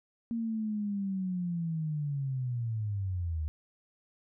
sine linear sweep, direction down, 233.1 to 74.7 Hz, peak -30 dBFS, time 0.31-3.48 s, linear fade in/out 0 ms, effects none

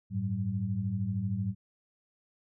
sine tone cluster, 95.4 / 108.4 / 191.6 Hz, G2 / A2 / G3, -47 / -25 / -39 cents, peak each -36 / -32 / -33 dBFS, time 0.1-1.55 s, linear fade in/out 50 ms, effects none

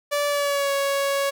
sawtooth tone with pitch glide, 580 to 556.7 Hz, D5 to C#5, -22 to +7 cents, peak -17 dBFS, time 0.11-1.31 s, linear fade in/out 20 ms, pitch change -71 cents, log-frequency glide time 0.27-0.72 s, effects none

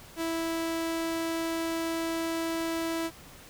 sawtooth tone, 329 Hz, E4, 3 cents flat, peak -25 dBFS, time 0.16-3.11 s, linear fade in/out 50 ms, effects pink hiss -50 dBFS RMS until 3.49 s

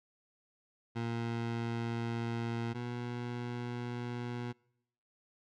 20% pulse tone pair in turn, 116.54 / 121.07 Hz, A#2 / B2, 0 / -34 cents, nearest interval minor second, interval 66 cents, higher second, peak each -29 / -32 dBFS, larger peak first, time 0.95-2.74 / 2.74-4.53 s, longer neither, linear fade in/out 20 ms, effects noise-tail reverb RT60 0.8 s tail -26 dB re dry + low-pass 4000 Hz 12 dB/octave

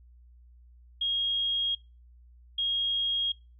sine tone pair in turn, 3266 / 3266 Hz, G#7 / G#7, -30 / -30 cents, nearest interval unison, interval 0 cents, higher neither, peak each -26 dBFS, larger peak neither, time 1.01-1.75 / 2.58-3.32 s, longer neither, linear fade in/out 5 ms, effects noise-tail reverb RT60 0.3 s tail -25 dB re dry + added 60 Hz sine -52 dBFS peak until 3.59 s

